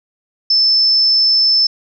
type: tone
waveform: sine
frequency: 5274 Hz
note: E8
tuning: in tune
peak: -9 dBFS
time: 0.5-1.67 s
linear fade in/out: 5 ms
effects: none